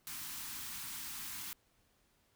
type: band-stop noise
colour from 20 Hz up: white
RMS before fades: -44 dBFS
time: 0.07-1.53 s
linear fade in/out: 0 ms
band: 340 to 840 Hz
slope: 48 dB/octave
effects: pink hiss -73 dBFS RMS until 2.35 s